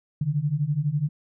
sine beating tone pair, 140.3 / 152.3 Hz, C#3 / D#3, +21 / -37 cents, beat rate 12 Hz, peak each -26 / -24 dBFS, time 0.21-1.09 s, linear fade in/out 5 ms, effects none

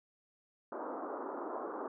pink band-pass noise, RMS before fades -41 dBFS, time 0.72-1.88 s, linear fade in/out 2 ms, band 270 to 1300 Hz, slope 48 dB/octave, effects none

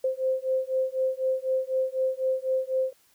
sine beating tone pair, 520 / 524 Hz, C5 / C5, -11 / +2 cents, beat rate 4 Hz, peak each -27 dBFS, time 0.04-2.93 s, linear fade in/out 5 ms, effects white hiss -63 dBFS RMS until 3.14 s

